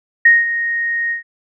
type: tone with ADSR envelope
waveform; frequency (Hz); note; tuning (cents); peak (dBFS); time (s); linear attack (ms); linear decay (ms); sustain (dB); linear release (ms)
sine; 1864.7; A#6; 0; -4; 0.25-1.23; 7; 190; -12; 120
effects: none